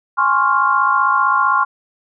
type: chord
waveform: sine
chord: Db major seventh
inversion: second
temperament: equal with one note detuned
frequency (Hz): 830.6 / 1053.2 / 1108.7 / 1396.9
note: Ab5 / C6 / Db6 / F6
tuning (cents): 0 / +11 / 0 / 0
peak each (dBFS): -22 / -16 / -17 / -17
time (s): 0.17-1.65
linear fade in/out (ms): 20
effects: none